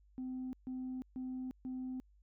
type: tone bursts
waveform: sine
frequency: 256.9 Hz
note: C4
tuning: 32 cents flat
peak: -37 dBFS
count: 4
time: 0.18-2 s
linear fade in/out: 0 ms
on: 350 ms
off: 140 ms
effects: tanh soft clip ceiling -36 dBFS + added 50 Hz sine -63 dBFS peak until 2.22 s

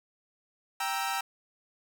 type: chord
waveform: sawtooth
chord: E diminished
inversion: first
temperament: equal with one note detuned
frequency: 784 / 937.7 / 1318.5 Hz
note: G5 / Bb5 / E6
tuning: 0 / +10 / 0 cents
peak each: -29 / -31 / -31 dBFS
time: 0.8-1.21 s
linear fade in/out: 5 ms
effects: none

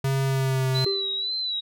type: tone with pitch glide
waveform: square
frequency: 135.2 to 130.97 Hz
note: C#3 to C3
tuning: -43 to +2 cents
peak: -22 dBFS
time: 0.04-0.85 s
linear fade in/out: 5 ms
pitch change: -55 cents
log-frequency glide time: 0.25-0.68 s
type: tone with vibrato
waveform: sine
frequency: 3951 Hz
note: B7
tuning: in tune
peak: -25 dBFS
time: 0.74-1.61 s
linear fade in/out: 20 ms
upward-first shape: sine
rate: 2 Hz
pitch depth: 63 cents each way
type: tone with exponential decay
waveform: triangle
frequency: 392 Hz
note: G4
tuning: in tune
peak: -19 dBFS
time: 0.86-1.37 s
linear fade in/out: 5 ms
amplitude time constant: 110 ms
effects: none

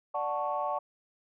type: chord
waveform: sine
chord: D major seventh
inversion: none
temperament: equal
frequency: 587.3 / 740 / 880 / 1108.7 Hz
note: D5 / F#5 / A5 / C#6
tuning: 0 / 0 / 0 / 0 cents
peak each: -34 dBFS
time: 0.14-0.79 s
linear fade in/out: 10 ms
effects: tanh soft clip ceiling -19 dBFS

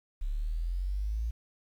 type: exponential sweep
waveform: sine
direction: up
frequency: 34.28 to 58 Hz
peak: -29 dBFS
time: 0.21-1.31 s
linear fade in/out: 10 ms
effects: 10-bit

